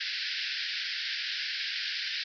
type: band-pass noise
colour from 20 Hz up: white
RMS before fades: -34 dBFS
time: 0-2.24 s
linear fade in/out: 10 ms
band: 1500 to 5200 Hz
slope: 96 dB/octave
effects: none